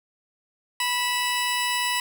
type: tone pair together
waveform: 15% pulse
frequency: 981.8 / 2621 Hz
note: B5 / E7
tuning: -10 / -11 cents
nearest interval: octave + perfect fourth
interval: 1699 cents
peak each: -17 / -23 dBFS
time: 0.8-2 s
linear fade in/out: 2 ms
effects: none